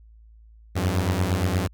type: beating tone pair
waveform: sawtooth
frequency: 87.31 / 95.91 Hz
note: F2 / G2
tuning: 0 / -37 cents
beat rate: 8.6 Hz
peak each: -20 dBFS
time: 0.75-1.68 s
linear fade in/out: 20 ms
effects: added 55 Hz sine -47 dBFS peak until 1.73 s